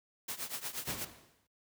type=noise with tremolo; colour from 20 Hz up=white; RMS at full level=-37 dBFS; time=0.28-1.05 s; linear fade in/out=5 ms; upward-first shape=triangle; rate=8.4 Hz; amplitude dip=90%
type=noise with exponential decay; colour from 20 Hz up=pink; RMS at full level=-37 dBFS; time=0.87-1.47 s; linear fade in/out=5 ms; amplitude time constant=130 ms
effects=noise-tail reverb RT60 0.2 s tail -25 dB re dry + high-pass 80 Hz 12 dB/octave